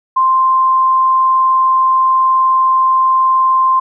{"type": "tone", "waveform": "sine", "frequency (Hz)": 1046.5, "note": "C6", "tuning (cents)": 0, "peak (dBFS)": -8, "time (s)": [0.16, 3.8], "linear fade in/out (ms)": 10, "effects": []}